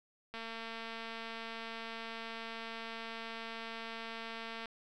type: click train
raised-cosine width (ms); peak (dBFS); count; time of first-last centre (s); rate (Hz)
0.3; -28; 981; 0.34-4.657; 227
effects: none